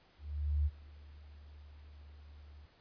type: tone with ADSR envelope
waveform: sine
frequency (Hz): 73.7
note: D2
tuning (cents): +7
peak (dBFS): -27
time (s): 0.18-2.66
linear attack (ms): 480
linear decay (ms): 40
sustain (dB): -24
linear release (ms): 8
effects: pink hiss -66 dBFS RMS until 2.8 s + resampled to 11025 Hz